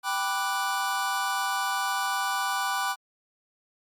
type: chord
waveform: square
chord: G major seventh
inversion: none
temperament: equal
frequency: 784 / 987.8 / 1174.7 / 1480 Hz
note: G5 / B5 / D6 / F#6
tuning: 0 / 0 / 0 / 0 cents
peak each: -32 dBFS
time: 0.03-2.96 s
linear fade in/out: 50 ms
effects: MP3 64 kbps